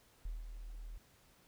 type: tone with ADSR envelope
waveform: sine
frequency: 40.08 Hz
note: E1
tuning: 48 cents flat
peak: -37 dBFS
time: 0.25-0.98 s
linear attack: 5 ms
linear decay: 180 ms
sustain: -7 dB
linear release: 5 ms
effects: pink hiss -67 dBFS RMS until 1.47 s